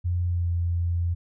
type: tone with pitch glide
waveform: sine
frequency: 88.1 to 86.09 Hz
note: F2 to F2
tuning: +16 to -24 cents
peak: -22 dBFS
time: 0.04-1.15 s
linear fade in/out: 20 ms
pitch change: -40 cents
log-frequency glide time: 0.26-0.49 s
effects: none